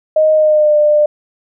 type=tone with pitch glide; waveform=sine; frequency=622.3 to 598.3 Hz; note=D#5 to D5; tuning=0 to +32 cents; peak=-7 dBFS; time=0.16-1.06 s; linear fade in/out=5 ms; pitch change=-68 cents; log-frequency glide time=0.33-0.75 s; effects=none